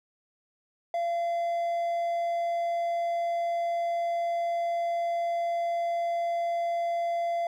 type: tone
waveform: triangle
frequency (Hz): 684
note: F5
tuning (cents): -36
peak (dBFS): -24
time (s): 0.94-7.47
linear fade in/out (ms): 2
effects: none